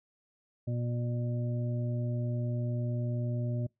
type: harmonic tone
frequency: 120.3 Hz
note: B2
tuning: 45 cents flat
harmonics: 1 / 2 / 3 / 5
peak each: -30 / -39 / -45 / -43 dBFS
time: 0.67-3.67 s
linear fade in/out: 10 ms
effects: noise-tail reverb RT60 0.2 s tail -26 dB re dry